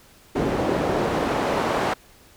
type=noise with band-pass filter sweep; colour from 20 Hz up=pink; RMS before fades=-23 dBFS; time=0.35-1.94 s; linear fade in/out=10 ms; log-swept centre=330 to 720 Hz; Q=0.83; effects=pink hiss -52 dBFS RMS until 2.36 s